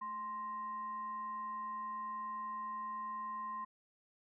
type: tone with frequency modulation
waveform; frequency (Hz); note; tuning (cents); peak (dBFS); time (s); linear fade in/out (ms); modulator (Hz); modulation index
sine; 1046.5; C6; 0; -39; 0.01-3.65; 10; 829; 0.28
effects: none